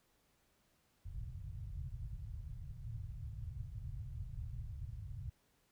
white low-pass noise, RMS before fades -45 dBFS, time 1.05-5.3 s, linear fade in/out 10 ms, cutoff 130 Hz, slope 48 dB/octave, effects pink hiss -75 dBFS RMS until 5.71 s

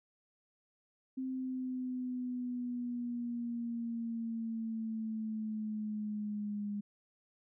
sine exponential sweep, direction down, 261.6 to 204.4 Hz, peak -35 dBFS, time 1.17-6.81 s, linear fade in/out 10 ms, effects none

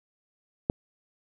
click, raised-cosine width 2 ms, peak -10 dBFS, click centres 0.699 s, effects none

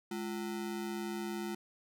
square ring-modulated tone, 278.2 Hz, C#4, 6 cents sharp, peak -34 dBFS, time 0.11-1.55 s, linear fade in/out 5 ms, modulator 68.5 Hz, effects none

